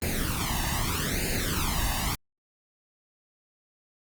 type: noise with flanger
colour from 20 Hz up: pink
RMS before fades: -28 dBFS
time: 0.02-2.15 s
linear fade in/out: 0 ms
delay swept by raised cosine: 0.43 to 1.09 ms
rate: 0.8 Hz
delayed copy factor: +0.8
effects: Opus 24 kbps